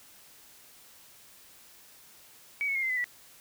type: tone with pitch steps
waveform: sine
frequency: 2270 / 2203 / 2138 / 2074 / 2013 / 1953.5 Hz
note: C#7 / C#7 / C7 / C7 / B6 / B6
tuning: +41 / -11 / +37 / -16 / +33 / -19 cents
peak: -27 dBFS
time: 2.61-3.042 s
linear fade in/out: 0 ms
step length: 72 ms
effects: white hiss -55 dBFS RMS until 3.4 s